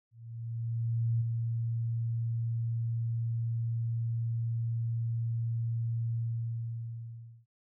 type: tone with ADSR envelope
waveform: sine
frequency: 115.5 Hz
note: A#2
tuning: 16 cents flat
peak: -25 dBFS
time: 0.11-7.46 s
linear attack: 1100 ms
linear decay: 11 ms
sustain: -4 dB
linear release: 1300 ms
effects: none